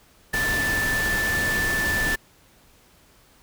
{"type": "tone in noise", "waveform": "sine", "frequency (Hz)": 1760, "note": "A6", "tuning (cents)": 0, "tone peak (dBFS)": -22, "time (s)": [0.33, 2.16], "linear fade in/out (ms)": 10, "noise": "pink", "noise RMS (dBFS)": -28, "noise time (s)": [0.33, 2.16], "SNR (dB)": 3, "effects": ["pink hiss -56 dBFS RMS until 3.42 s"]}